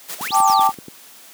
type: noise with tremolo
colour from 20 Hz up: white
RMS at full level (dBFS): -29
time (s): 0.08-0.75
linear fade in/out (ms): 20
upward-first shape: square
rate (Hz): 7.6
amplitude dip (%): 65
type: exponential two-way sweep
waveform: sine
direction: up then down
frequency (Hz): 523.3 to 9956 to 2899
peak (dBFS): -25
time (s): 0.18-0.64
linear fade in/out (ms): 50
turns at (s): 0.38
type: click train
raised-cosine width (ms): 3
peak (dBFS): -19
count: 8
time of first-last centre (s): 0.21-0.883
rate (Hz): 10.4
type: chord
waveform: sine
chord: G suspended second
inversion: none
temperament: equal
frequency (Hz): 784 / 880 / 1174.7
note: G5 / A5 / D6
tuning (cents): 0 / 0 / 0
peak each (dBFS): -16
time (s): 0.31-0.72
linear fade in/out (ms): 50
effects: white hiss -44 dBFS RMS until 1.33 s + high-pass 200 Hz 12 dB/octave